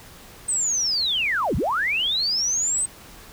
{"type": "linear two-way sweep", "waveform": "sine", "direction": "down then up", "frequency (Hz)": [8372, 39, 8372], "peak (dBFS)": -20, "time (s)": [0.48, 2.86], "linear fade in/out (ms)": 10, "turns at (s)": 1.56, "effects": ["pink hiss -45 dBFS RMS until 3.32 s"]}